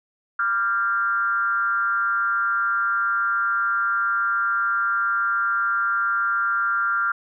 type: tone with frequency modulation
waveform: sine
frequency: 1387 Hz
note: F6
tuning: 12 cents flat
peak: -19 dBFS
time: 0.39-7.12 s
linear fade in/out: 5 ms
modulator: 201 Hz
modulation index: 0.67
effects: none